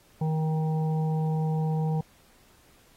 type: harmonic tone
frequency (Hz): 157.4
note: D#3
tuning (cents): +20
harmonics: 1 / 3 / 5 / 6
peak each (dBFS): -24 / -36 / -37 / -45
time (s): 0.21-2.01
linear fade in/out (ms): 5
effects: pink hiss -60 dBFS RMS until 2.96 s + AAC 48 kbps